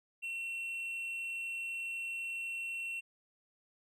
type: tone with amplitude modulation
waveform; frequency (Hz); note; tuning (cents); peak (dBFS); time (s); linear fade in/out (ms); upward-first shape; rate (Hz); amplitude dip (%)
triangle; 2718; F7; -48; -34; 0.22-3.01; 20; sine; 260; 25
effects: none